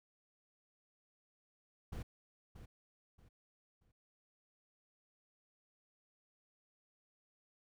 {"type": "noise with echo", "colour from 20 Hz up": "brown", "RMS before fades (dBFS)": -42, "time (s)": [1.92, 2.03], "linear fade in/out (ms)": 10, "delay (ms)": 630, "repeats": 3, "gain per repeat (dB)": -10, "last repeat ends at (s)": 3.92, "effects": []}